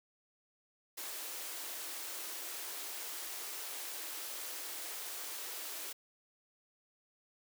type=high-pass noise; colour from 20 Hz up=white; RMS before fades=-43 dBFS; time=0.97-5.93 s; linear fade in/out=10 ms; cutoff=290 Hz; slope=96 dB/octave; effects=none